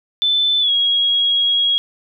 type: tone with pitch glide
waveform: sine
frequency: 3520 to 3303 Hz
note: A7 to G#7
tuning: 0 to -10 cents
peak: -13 dBFS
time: 0.22-1.78 s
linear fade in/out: 0 ms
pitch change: -110 cents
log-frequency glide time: 0.6-0.71 s
effects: none